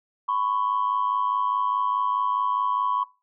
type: tone pair together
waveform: sine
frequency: 1000 / 1104.8 Hz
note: B5 / C#6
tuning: +21 / -6 cents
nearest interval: major second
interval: 173 cents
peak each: -24 dBFS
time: 0.28-3.04 s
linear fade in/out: 10 ms
effects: noise-tail reverb RT60 0.3 s tail -21 dB re dry + tanh soft clip ceiling -15 dBFS